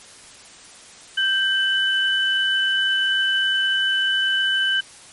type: tone pair together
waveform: sine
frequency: 1567 / 3001 Hz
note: G6 / F#7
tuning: -1 / +24 cents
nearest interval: major seventh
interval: 1125 cents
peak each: -20 dBFS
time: 1.17-4.81 s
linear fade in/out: 10 ms
effects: white hiss -44 dBFS RMS until 5.12 s + MP3 48 kbps